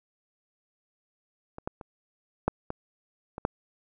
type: clicks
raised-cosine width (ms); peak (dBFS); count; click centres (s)
1; -25 / -17 / -27 / -9 / -18 / -22 / -10; 7; 1.584 / 1.675 / 1.812 / 2.48 / 2.704 / 3.381 / 3.451
effects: none